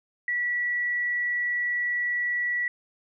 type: tone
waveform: sine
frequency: 1945 Hz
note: B6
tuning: 27 cents flat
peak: -24 dBFS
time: 0.28-2.68 s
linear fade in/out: 2 ms
effects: none